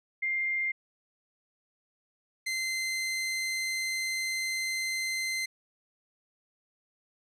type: tone pair in turn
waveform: sine / sawtooth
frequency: 2105 / 2072 Hz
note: C7 / C7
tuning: +10 / -17 cents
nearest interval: unison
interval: 27 cents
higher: first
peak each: -27 / -26 dBFS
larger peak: second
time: 0.22-0.72 / 2.46-5.46 s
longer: second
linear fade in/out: 10 ms
effects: low-pass 10000 Hz 12 dB/octave